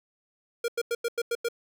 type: tone bursts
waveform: square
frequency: 470 Hz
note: A#4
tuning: 14 cents sharp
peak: -26 dBFS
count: 7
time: 0.64-1.486 s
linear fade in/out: 5 ms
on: 42 ms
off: 92 ms
effects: none